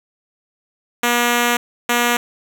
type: tone pair in turn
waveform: 5% pulse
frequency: 240 / 240 Hz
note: B3 / B3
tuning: -49 / -49 cents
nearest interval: unison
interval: 0 cents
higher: neither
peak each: -3 dBFS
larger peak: neither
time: 1.03-1.57 / 1.89-2.17 s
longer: first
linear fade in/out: 5 ms
effects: none